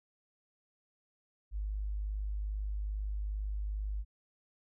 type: tone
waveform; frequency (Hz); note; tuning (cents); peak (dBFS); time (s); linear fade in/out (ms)
sine; 51.2; G#1; -24; -33; 1.51-4.05; 50
effects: none